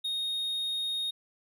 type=tone; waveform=triangle; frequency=3718 Hz; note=A#7; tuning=5 cents flat; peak=-28 dBFS; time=0.04-1.11 s; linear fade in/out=10 ms; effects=none